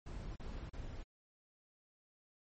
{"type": "noise bursts", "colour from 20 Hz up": "brown", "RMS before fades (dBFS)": -45, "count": 3, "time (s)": [0.06, 1.032], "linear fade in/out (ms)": 5, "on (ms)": 300, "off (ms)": 36, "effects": ["MP3 32 kbps"]}